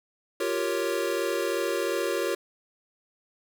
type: chord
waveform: square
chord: G half-diminished seventh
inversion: third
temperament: equal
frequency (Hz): 349.2 / 392 / 466.2 / 554.4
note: F4 / G4 / Bb4 / Db5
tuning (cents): 0 / 0 / 0 / 0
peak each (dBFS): -32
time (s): 0.4-2.35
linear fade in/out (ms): 5
effects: none